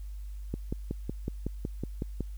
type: click train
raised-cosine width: 3 ms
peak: -19 dBFS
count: 10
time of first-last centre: 0.54-2.207 s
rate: 5.4 Hz
effects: added 50 Hz sine -37 dBFS peak until 2.37 s + white hiss -64 dBFS RMS until 2.37 s